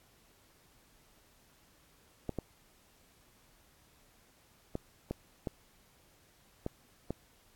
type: clicks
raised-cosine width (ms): 2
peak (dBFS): -21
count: 7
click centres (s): 2.293 / 2.387 / 4.754 / 5.11 / 5.472 / 6.664 / 7.106
effects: pink hiss -65 dBFS RMS until 7.55 s + AAC 64 kbps